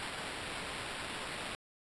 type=noise with sample-and-hold; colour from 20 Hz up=white; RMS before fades=-41 dBFS; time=0-1.55 s; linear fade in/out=0 ms; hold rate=6300 Hz; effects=resampled to 24000 Hz